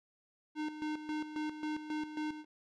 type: tone with tremolo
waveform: square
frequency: 305.4 Hz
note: D#4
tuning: 32 cents flat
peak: -35 dBFS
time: 0.55-2.45 s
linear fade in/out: 50 ms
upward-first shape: square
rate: 3.7 Hz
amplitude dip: 65%
effects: low-pass 4000 Hz 12 dB/octave